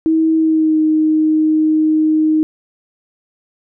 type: tone with pitch glide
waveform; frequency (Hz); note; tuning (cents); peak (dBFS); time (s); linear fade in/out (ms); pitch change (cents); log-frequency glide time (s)
sine; 320.5 to 311.6; E4 to D#4; -49 to +3; -10; 0.06-2.43; 0; -48; 0.36-0.79
effects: none